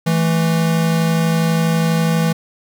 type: tone pair together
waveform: square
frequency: 164.91 / 217.1 Hz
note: E3 / A3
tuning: +1 / -23 cents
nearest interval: perfect fourth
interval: 476 cents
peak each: -15 / -22 dBFS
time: 0.06-2.33 s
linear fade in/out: 10 ms
effects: 9-bit